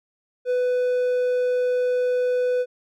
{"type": "tone", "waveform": "triangle", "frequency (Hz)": 497.9, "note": "B4", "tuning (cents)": 14, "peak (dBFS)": -17, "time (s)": [0.45, 2.66], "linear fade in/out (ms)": 50, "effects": []}